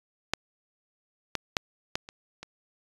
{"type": "clicks", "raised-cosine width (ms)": 0.2, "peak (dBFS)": [-7, -10, -6, -10, -25, -23], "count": 6, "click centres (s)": [0.336, 1.353, 1.568, 1.955, 2.089, 2.43], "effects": ["resampled to 24000 Hz"]}